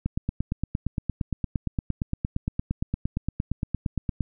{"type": "click train", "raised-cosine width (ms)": 5, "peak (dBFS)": -13, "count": 37, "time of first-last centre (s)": [0.06, 4.207], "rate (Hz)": 8.68, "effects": []}